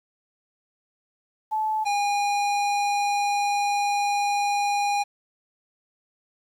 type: tone pair in turn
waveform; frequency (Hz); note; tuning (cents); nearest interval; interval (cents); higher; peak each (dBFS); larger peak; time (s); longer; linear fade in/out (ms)
sine / square; 867 / 814.6; A5 / G#5; -26 / -34; minor second; 108; first; -22; neither; 1.51-1.85 / 1.85-5.04; second; 20
effects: low-pass 8000 Hz 12 dB/octave + 9-bit